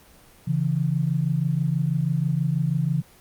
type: tone pair together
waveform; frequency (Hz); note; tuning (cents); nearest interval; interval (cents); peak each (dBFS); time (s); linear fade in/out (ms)
sine; 138.41 / 164.6; C#3 / E3; -2 / -2; minor third; 300; -23; 0.47-3.02; 10
effects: pink hiss -52 dBFS RMS until 3.2 s + Opus 24 kbps